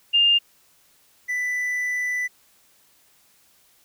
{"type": "tone pair in turn", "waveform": ["sine", "triangle"], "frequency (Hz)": [2809, 1986.3], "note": ["F7", "B6"], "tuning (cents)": [9, 9], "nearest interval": "tritone", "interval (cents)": 600, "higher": "first", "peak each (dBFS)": [-14, -21], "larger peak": "first", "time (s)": [[0.13, 0.39], [1.28, 2.28]], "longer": "second", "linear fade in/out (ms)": 20, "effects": ["white hiss -59 dBFS RMS until 3.84 s"]}